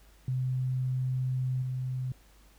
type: tone with level steps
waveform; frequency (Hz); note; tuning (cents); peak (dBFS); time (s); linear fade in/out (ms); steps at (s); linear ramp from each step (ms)
sine; 128.6; C3; -30; -27 / -30; 0.28-2.12; 2; 1.62; 5
effects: added 50 Hz sine -57 dBFS peak until 2.58 s + pink hiss -62 dBFS RMS until 2.58 s